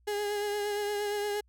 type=tone with vibrato; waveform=35% pulse; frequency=412.5 Hz; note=G#4; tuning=12 cents flat; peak=-28 dBFS; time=0.07-1.41 s; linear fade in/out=10 ms; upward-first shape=triangle; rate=8.6 Hz; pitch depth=31 cents each way; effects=added 60 Hz sine -62 dBFS peak until 1.48 s